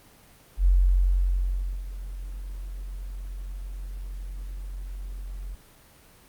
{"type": "tone with ADSR envelope", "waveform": "sine", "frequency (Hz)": 45.39, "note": "F#1", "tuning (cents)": -32, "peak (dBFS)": -15, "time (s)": [0.57, 5.55], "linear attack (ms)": 85, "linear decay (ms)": 1200, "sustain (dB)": -17, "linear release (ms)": 5, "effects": ["pink hiss -54 dBFS RMS until 6.28 s", "Opus 24 kbps"]}